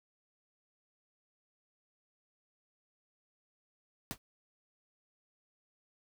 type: noise with exponential decay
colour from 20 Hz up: pink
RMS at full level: -34 dBFS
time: 4.11-4.18 s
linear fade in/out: 0 ms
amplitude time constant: 15 ms
effects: none